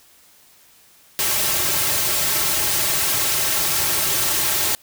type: noise with comb filter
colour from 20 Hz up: white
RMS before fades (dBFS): -20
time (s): 1.19-4.75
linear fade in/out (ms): 0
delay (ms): 4.1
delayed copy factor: -0.95
effects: white hiss -52 dBFS RMS until 4.82 s